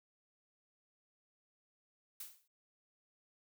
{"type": "noise with exponential decay", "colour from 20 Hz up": "blue", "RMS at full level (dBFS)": -43, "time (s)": [2.2, 2.48], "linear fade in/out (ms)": 5, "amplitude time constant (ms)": 60, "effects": []}